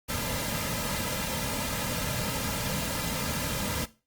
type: noise with comb filter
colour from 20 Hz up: pink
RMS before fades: -31 dBFS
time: 0.08-3.86 s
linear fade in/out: 20 ms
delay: 2.7 ms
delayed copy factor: -0.75
effects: noise-tail reverb RT60 0.3 s tail -17 dB re dry + Opus 48 kbps